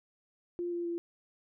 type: tone with pitch steps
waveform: sine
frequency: 349.2 / 345.4 / 341.6 Hz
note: F4 / F4 / F4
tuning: 0 / -19 / -38 cents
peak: -32 dBFS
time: 0.59-0.98 s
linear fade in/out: 0 ms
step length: 130 ms
effects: none